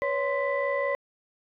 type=tone cluster; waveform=sine; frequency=496.2 / 561 / 1040 / 1985 Hz; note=B4 / C#5 / C6 / B6; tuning=+8 / +21 / -11 / +8 cents; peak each=-33 / -26 / -32 / -31 dBFS; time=0.02-0.95 s; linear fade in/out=0 ms; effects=tanh soft clip ceiling -16 dBFS